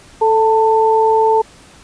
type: tone pair together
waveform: sine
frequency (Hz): 440 / 890.5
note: A4 / A5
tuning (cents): 0 / +21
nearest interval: octave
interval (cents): 1221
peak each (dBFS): -12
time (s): 0.21-1.42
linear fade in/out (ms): 10
effects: pink hiss -43 dBFS RMS until 1.83 s + resampled to 22050 Hz